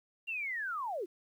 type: linear sweep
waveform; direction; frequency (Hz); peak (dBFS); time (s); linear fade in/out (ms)
sine; down; 2800 to 311.1; -34; 0.27-1.06; 20
effects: 11-bit